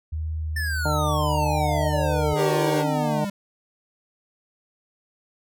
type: tone with vibrato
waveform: sine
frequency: 78 Hz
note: D#2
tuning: 5 cents sharp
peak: -25 dBFS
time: 0.12-2.34 s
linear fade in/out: 10 ms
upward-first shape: sine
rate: 1.3 Hz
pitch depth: 21 cents each way
type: exponential sweep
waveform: square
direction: down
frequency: 1800 to 196 Hz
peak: -27 dBFS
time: 0.56-3.3 s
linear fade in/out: 5 ms
type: harmonic tone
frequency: 150.9 Hz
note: D3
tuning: 47 cents sharp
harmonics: 1 / 2 / 3 / 4 / 5 / 6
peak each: -26 / -32 / -35 / -27 / -33 / -29 dBFS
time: 0.85-3.25 s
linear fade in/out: 5 ms
type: chord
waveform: 40% pulse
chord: G diminished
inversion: none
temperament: equal with one note detuned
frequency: 392 / 476.5 / 554.4 Hz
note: G4 / Bb4 / Db5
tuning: 0 / +38 / 0 cents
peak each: -27 / -27 / -30 dBFS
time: 2.35-2.85 s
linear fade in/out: 50 ms
effects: none